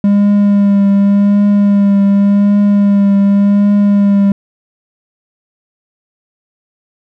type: tone with vibrato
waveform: triangle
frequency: 201.5 Hz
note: G3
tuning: 48 cents sharp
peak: -4 dBFS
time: 0.04-4.32 s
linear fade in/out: 2 ms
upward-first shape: triangle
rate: 0.88 Hz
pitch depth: 25 cents each way
effects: none